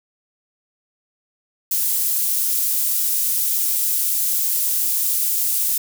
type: high-pass noise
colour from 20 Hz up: pink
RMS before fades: -20 dBFS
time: 1.71-5.78 s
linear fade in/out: 5 ms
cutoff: 12000 Hz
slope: 12 dB/octave
effects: none